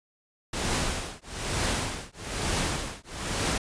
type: noise with tremolo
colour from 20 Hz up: pink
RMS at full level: -26 dBFS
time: 0.53-3.58 s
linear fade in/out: 5 ms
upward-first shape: triangle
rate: 1.1 Hz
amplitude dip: 100%
effects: resampled to 22050 Hz